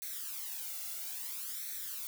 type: noise with flanger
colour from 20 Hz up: blue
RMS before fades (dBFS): -41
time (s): 0.02-2.07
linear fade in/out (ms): 0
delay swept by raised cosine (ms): 0.5 to 1.46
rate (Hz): 0.6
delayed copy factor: +0.75
effects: none